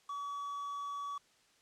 triangle tone with quantisation, 1138 Hz, C#6, 45 cents sharp, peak -36 dBFS, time 0.09-1.18 s, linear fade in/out 5 ms, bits 9, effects white hiss -68 dBFS RMS until 1.61 s + low-pass 7000 Hz 12 dB/octave

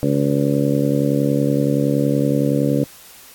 harmonic tone, 70.7 Hz, C#2, 35 cents sharp, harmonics 2 / 3 / 4 / 5 / 6 / 7 / 8, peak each -20 / -23 / -19 / -28 / -28 / -23 / -26 dBFS, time 0.03-2.84 s, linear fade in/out 0 ms, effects white hiss -43 dBFS RMS until 3.34 s + AAC 64 kbps

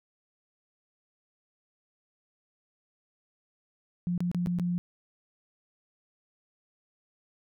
sine tone with dropouts, 175.9 Hz, F3, 13 cents sharp, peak -26 dBFS, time 4.07-4.78 s, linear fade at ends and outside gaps 0 ms, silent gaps 4.178-4.205 / 4.315-4.347 / 4.461-4.471 / 4.587-4.597 s, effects none

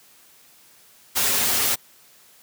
white noise with comb filter, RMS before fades -21 dBFS, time 1.15-1.76 s, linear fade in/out 20 ms, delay 6.1 ms, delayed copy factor -0.65, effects white hiss -53 dBFS RMS until 2.42 s + high-pass 80 Hz 12 dB/octave

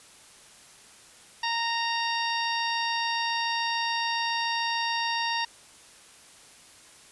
harmonic tone, 927 Hz, A#5, 10 cents flat, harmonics 1 / 2 / 3 / 4 / 5 / 6, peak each -29 / -32 / -34 / -35 / -36 / -37 dBFS, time 1.43-5.45 s, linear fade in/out 5 ms, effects white hiss -52 dBFS RMS until 7.11 s + resampled to 24000 Hz

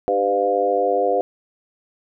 harmonic tone with a mistuned harmonic, 100.3 Hz, G2, 40 cents sharp, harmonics 3 / 4 / 5 / 6 / 7, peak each -30 / -23 / -20 / -25 / -21 dBFS, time 0.08-1.21 s, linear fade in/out 0 ms, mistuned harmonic 4, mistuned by -26 cents, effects none

